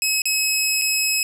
15% pulse tone with dropouts, 2565 Hz, E7, 48 cents flat, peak -11 dBFS, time 0.02-1.23 s, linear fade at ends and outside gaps 1 ms, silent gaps 0.219-0.255 / 0.815-0.819 s, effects none

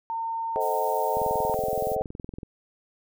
sine tone, 910 Hz, A#5, 42 cents flat, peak -27 dBFS, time 0.1-1.54 s, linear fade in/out 0 ms
sine chord, A diminished seventh, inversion none, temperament just, 440 / 528 / 633.6 / 760.3 Hz, A4 / C5 / Eb5 / Gb5, 0 / +16 / +31 / +47 cents, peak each -30 dBFS, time 0.56-2.02 s, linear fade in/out 0 ms
violet noise, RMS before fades -42 dBFS, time 0.6-1.96 s, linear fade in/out 20 ms
click train, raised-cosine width 3 ms, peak -24 dBFS, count 28, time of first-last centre 1.17-2.432 s, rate 21.4 Hz
effects none

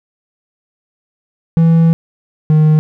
triangle tone pair in turn, 164.81 / 154.47 Hz, E3 / D#3, 0 / -12 cents, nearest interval minor second, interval 112 cents, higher first, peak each -4 dBFS, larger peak neither, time 1.57-1.93 / 2.5-2.79 s, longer first, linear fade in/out 0 ms, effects none

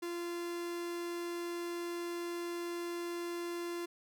45% pulse tone, 345.3 Hz, F4, 20 cents flat, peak -37 dBFS, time 0.02-3.86 s, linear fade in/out 10 ms, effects none

